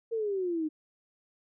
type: exponential sweep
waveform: sine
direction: down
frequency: 466.2 to 303 Hz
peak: -28 dBFS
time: 0.11-0.69 s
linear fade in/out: 20 ms
effects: none